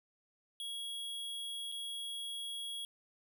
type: tone with dropouts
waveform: square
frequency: 3320 Hz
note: G#7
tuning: 1 cent flat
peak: -40 dBFS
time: 0.6-2.85 s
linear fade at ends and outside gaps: 1 ms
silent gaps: 1.717-1.722 s
effects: none